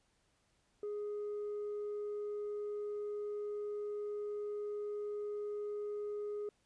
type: tone with tanh clipping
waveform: sine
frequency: 415.3 Hz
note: G#4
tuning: in tune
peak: -38 dBFS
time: 0.83-6.49 s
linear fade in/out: 2 ms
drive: 1 dB
effects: pink hiss -75 dBFS RMS until 6.65 s + resampled to 22050 Hz